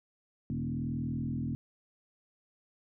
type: tone with frequency modulation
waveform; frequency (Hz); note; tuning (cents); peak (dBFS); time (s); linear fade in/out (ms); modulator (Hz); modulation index
sine; 185; F#3; 0; -31; 0.5-1.55; 0; 40.8; 2.2
effects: none